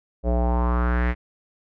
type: tone with low-pass filter sweep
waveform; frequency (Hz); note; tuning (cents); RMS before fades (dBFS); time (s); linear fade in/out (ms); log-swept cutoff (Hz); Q
square; 60.4; B1; -38; -21; 0.23-1.15; 50; 570 to 2100; 3.8
effects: none